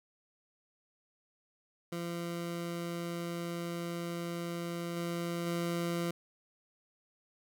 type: tone with level steps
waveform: 20% pulse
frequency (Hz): 171.1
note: F3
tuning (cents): -35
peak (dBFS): -31 / -29 / -27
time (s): 1.92-6.11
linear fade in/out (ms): 5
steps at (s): 4.96 / 5.46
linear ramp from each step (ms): 10
effects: none